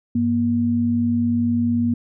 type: tone pair together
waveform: sine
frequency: 100 / 237.8 Hz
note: G2 / A#3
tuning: +35 / +35 cents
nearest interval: octave + minor third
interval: 1500 cents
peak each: -25 / -17 dBFS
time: 0.15-1.94 s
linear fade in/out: 5 ms
effects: none